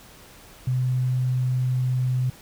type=tone; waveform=sine; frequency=127.2 Hz; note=C3; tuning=48 cents flat; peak=-20 dBFS; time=0.67-2.3 s; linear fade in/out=5 ms; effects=pink hiss -48 dBFS RMS until 2.41 s